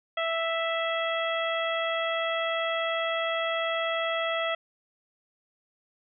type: harmonic tone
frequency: 659.3 Hz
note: E5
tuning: in tune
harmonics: 1 / 2 / 3 / 4 / 5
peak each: -29 / -32 / -33 / -37 / -35 dBFS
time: 0.17-4.55 s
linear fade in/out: 5 ms
effects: none